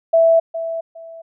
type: tone with echo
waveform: sine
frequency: 659.3 Hz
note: E5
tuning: in tune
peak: -9 dBFS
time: 0.13-0.4 s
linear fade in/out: 10 ms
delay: 410 ms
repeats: 2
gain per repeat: -12 dB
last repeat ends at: 1.22 s
effects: none